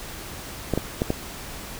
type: clicks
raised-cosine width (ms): 2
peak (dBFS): -8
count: 4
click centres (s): 0.737 / 0.776 / 1.019 / 1.104
effects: pink hiss -37 dBFS RMS until 1.79 s